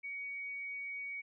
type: tone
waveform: sine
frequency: 2248 Hz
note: C#7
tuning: 24 cents sharp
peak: -39 dBFS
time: 0.03-1.22 s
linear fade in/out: 20 ms
effects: none